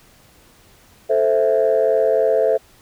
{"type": "chord", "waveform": "sine", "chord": "A minor", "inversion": "none", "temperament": "equal", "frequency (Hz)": [440, 523.3, 659.3], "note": ["A4", "C5", "E5"], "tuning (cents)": [0, 0, 0], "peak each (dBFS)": -17, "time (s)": [1.09, 2.58], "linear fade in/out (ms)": 20, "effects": ["tanh soft clip ceiling -7 dBFS", "pink hiss -51 dBFS RMS until 2.81 s"]}